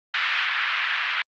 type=band-pass noise; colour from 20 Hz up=pink; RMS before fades=-24 dBFS; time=0.14-1.22 s; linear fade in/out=2 ms; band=1400 to 3200 Hz; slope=24 dB/octave; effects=low-pass 5000 Hz 12 dB/octave + Opus 48 kbps